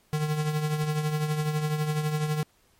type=tone with tremolo; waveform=square; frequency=152.3 Hz; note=D#3; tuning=37 cents flat; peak=-23 dBFS; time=0.13-2.43 s; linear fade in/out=0 ms; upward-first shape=triangle; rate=12 Hz; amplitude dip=60%; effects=pink hiss -64 dBFS RMS until 2.79 s + MP3 64 kbps